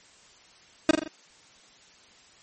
30% pulse tone with echo, 313.3 Hz, D#4, 12 cents sharp, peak -11 dBFS, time 0.89-0.91 s, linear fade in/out 2 ms, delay 42 ms, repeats 4, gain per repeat -5 dB, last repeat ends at 1.078 s, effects white hiss -55 dBFS RMS until 2.42 s + MP3 32 kbps

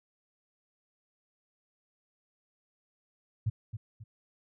sine tone with echo, 110 Hz, A2, in tune, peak -25 dBFS, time 3.46-3.5 s, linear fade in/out 10 ms, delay 270 ms, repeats 2, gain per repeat -9 dB, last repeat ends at 4.04 s, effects none

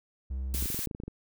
triangle tone, 65.5 Hz, C2, 2 cents sharp, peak -29 dBFS, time 0.3-0.66 s, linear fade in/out 10 ms
blue noise, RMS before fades -34 dBFS, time 0.54-0.86 s, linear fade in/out 0 ms
clicks, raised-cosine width 3 ms, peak -25 dBFS, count 12, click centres 0.547 / 0.625 / 0.658 / 0.702 / 0.745 / 0.791 / 0.873 / 0.912 / 0.949 / 1.001 / 1.036 / 1.08 s
effects none

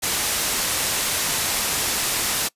white low-pass noise, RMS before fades -23 dBFS, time 0.02-2.49 s, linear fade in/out 20 ms, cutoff 12000 Hz, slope 12 dB/octave, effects noise-tail reverb RT60 0.1 s tail -23 dB re dry + resampled to 32000 Hz

